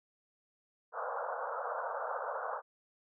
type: band-pass noise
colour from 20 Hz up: pink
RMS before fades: -38 dBFS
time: 0.92-2.62 s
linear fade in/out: 50 ms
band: 480 to 1500 Hz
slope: 96 dB/octave
effects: none